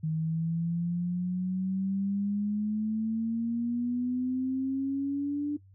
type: exponential sweep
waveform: sine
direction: up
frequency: 156.4 to 294.9 Hz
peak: -27 dBFS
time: 0.03-5.57 s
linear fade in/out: 10 ms
effects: noise-tail reverb RT60 0.1 s tail -18 dB re dry + added 96 Hz sine -53 dBFS peak until 5.74 s